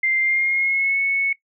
sine tone with pitch glide, 2093 to 2207 Hz, C7 to C#7, 0 to -8 cents, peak -17 dBFS, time 0.03-1.33 s, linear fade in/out 5 ms, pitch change +92 cents, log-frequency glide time 0.19-0.99 s, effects noise-tail reverb RT60 0.1 s tail -19 dB re dry

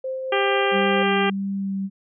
sine tone with tremolo, 523.3 Hz, C5, in tune, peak -24 dBFS, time 0.04-1.03 s, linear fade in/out 5 ms, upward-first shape triangle, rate 4.4 Hz, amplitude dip 30%
harmonic tone, 397.1 Hz, G4, 22 cents sharp, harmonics 1 / 2 / 3 / 4 / 5 / 6 / 7 / 8, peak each -22 / -25 / -27 / -28 / -29 / -30 / -30 / -31 dBFS, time 0.32-1.3 s, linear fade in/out 5 ms
sine tone with vibrato, 195.6 Hz, G3, 4 cents flat, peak -23 dBFS, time 0.71-1.9 s, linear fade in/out 50 ms, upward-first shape sine, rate 1.6 Hz, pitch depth 11 cents each way
effects none

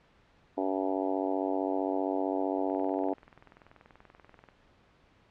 harmonic tone, 95.4 Hz, G2, 47 cents flat, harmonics 3 / 4 / 5 / 6 / 7 / 8 / 9 / 10, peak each -32 / -35 / -37 / -38 / -35 / -39 / -39 / -48 dBFS, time 0.57-3.14 s, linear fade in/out 10 ms
click train, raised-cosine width 0.5 ms, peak -37 dBFS, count 38, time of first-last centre 2.7-4.487 s, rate 20.7 Hz
effects pink hiss -63 dBFS RMS until 5.3 s + low-pass 3000 Hz 12 dB/octave

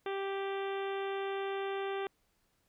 harmonic tone, 392 Hz, G4, in tune, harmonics 1 / 2 / 3 / 4 / 5 / 6 / 7 / 8 / 9, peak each -35 / -41 / -45 / -47 / -49 / -51 / -52 / -53 / -54 dBFS, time 0.06-2.07 s, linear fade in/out 2 ms, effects pink hiss -75 dBFS RMS until 2.68 s

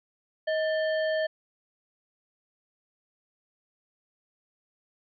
harmonic tone with a mistuned harmonic, 630 Hz, D#5, 21 cents sharp, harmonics 1 / 3 / 5 / 7, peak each -25 / -33 / -41 / -46 dBFS, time 0.47-1.27 s, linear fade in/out 10 ms, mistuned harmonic 3, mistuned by -110 cents, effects none

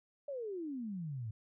sine exponential sweep, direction down, 587.3 to 103.83 Hz, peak -38 dBFS, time 0.28-1.31 s, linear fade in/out 5 ms, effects none

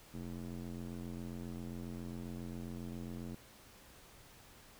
square tone with band-pass filter, 43.71 Hz, F1, 2 cents sharp, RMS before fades -44 dBFS, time 0.14-3.35 s, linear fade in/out 0 ms, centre 230 Hz, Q 1.5, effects pink hiss -59 dBFS RMS until 4.79 s

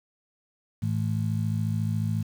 harmonic tone, 54.1 Hz, A1, 29 cents flat, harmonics 2 / 3 / 4, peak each -26 / -30 / -32 dBFS, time 0.82-2.23 s, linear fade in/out 10 ms, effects 8-bit

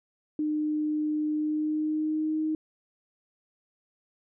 sine tone with pitch glide, 303.9 to 311.9 Hz, D#4 to D#4, -41 to +4 cents, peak -25 dBFS, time 0.39-2.55 s, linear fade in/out 2 ms, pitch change +45 cents, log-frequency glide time 1.33-2.41 s, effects none

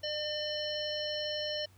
harmonic tone, 602 Hz, D5, 43 cents sharp, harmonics 1 / 3 / 5 / 7 / 9, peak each -36 / -44 / -38 / -42 / -41 dBFS, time 0.03-1.66 s, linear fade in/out 10 ms, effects added 96 Hz sine -59 dBFS peak until 1.77 s + pink hiss -65 dBFS RMS until 1.77 s

